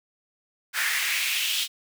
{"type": "noise with high-pass filter sweep", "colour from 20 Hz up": "pink", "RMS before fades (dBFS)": -26, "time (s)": [0.73, 1.68], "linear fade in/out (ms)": 50, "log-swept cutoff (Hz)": [1600, 3400], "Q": 3.2, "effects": []}